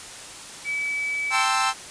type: tone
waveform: sine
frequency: 2294 Hz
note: D7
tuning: 41 cents flat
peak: -24 dBFS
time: 0.64-1.46 s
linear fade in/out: 50 ms
type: chord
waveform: sawtooth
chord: A minor seventh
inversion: third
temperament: equal with one note detuned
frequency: 784 / 889.2 / 1046.5 / 1318.5 Hz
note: G5 / A5 / C6 / E6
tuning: 0 / +18 / 0 / 0 cents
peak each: -22 / -24 / -23 / -20 dBFS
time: 1.3-1.74 s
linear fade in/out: 50 ms
effects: white hiss -39 dBFS RMS until 1.9 s + resampled to 22050 Hz